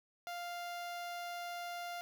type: tone with notch filter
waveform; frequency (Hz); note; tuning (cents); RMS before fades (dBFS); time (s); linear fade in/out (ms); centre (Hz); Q
sawtooth; 698.5; F5; 0; -43; 0.27-2.01; 0; 8400; 2
effects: none